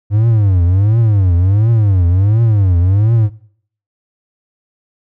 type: tone with vibrato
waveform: triangle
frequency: 100 Hz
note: G2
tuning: 35 cents sharp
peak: -6 dBFS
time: 0.1-3.3 s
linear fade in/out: 50 ms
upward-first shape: triangle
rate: 1.4 Hz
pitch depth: 290 cents each way
effects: noise-tail reverb RT60 0.6 s tail -21 dB re dry